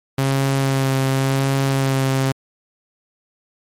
sawtooth tone with vibrato, 135 Hz, C#3, 45 cents flat, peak -12 dBFS, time 0.18-2.32 s, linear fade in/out 5 ms, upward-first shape sine, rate 0.9 Hz, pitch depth 17 cents each way, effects MP3 64 kbps

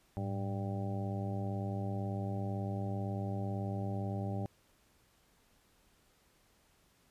harmonic tone with a mistuned harmonic, 98 Hz, G2, in tune, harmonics 1 / 2 / 3 / 4 / 5 / 6 / 7 / 8, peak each -36 / -40 / -46 / -47 / -54 / -46 / -53 / -46 dBFS, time 0.17-4.46 s, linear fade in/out 0 ms, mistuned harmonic 1, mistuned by +130 cents, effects pink hiss -69 dBFS RMS until 7.1 s + resampled to 32000 Hz

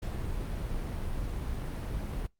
brown noise, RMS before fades -34 dBFS, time 0.02-2.27 s, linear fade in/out 10 ms, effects noise-tail reverb RT60 0.2 s tail -25 dB re dry + Opus 48 kbps

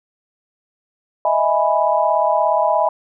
sine chord, E major seventh, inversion third, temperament equal, 622.3 / 659.3 / 830.6 / 987.8 Hz, D#5 / E5 / G#5 / B5, 0 / 0 / 0 / 0 cents, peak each -19 dBFS, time 1.25-2.89 s, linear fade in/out 2 ms, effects none

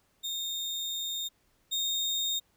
35% pulse tone pair in turn, 3666 / 3687 Hz, A#7 / A#7, -30 / -20 cents, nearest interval unison, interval 10 cents, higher second, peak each -30 / -26 dBFS, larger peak second, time 0.23-1.29 / 1.71-2.4 s, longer first, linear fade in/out 20 ms, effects pink hiss -70 dBFS RMS until 2.56 s

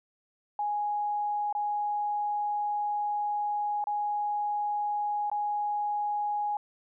sine tone with dropouts, 830 Hz, G#5, 1 cent flat, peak -27 dBFS, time 0.59-6.57 s, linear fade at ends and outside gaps 2 ms, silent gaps 1.527-1.55 / 3.841-3.87 / 5.299-5.315 s, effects none

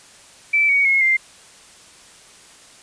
sine tone with pitch steps, 2322 / 2244 / 2169 / 2096 Hz, D7 / C#7 / C#7 / C7, -20 / +21 / -38 / +2 cents, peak -13 dBFS, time 0.53-1.17 s, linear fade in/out 10 ms, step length 160 ms, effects white hiss -46 dBFS RMS until 2.82 s + resampled to 22050 Hz

